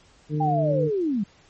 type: harmonic tone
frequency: 150.9 Hz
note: D3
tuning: 47 cents sharp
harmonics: 1 / 2 / 3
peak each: -23 / -29 / -33 dBFS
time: 0.29-0.91 s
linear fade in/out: 50 ms
type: linear sweep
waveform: sine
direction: down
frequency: 806 to 185 Hz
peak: -21 dBFS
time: 0.4-1.24 s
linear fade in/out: 10 ms
effects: pink hiss -56 dBFS RMS until 1.49 s + MP3 32 kbps